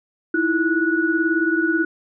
sine tone cluster, 318.4 / 336.8 / 1468 Hz, D#4 / E4 / F#6, +40 / +37 / -14 cents, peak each -21 dBFS, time 0.34-1.85 s, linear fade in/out 5 ms, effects none

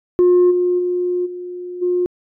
sine tone with level steps, 357.5 Hz, F4, 41 cents sharp, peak -7 / -13 / -16 / -26 / -14 dBFS, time 0.19-2.06 s, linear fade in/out 0 ms, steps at 0.5 / 0.78 / 1.25 / 1.81 s, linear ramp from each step 20 ms, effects tanh soft clip ceiling -7 dBFS

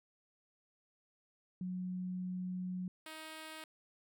sine / 5% pulse tone pair in turn, 182.7 / 315.1 Hz, F#3 / D#4, -22 / +22 cents, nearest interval major sixth, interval 944 cents, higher second, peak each -37 / -35 dBFS, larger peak second, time 1.61-2.88 / 3.06-3.64 s, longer first, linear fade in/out 2 ms, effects none

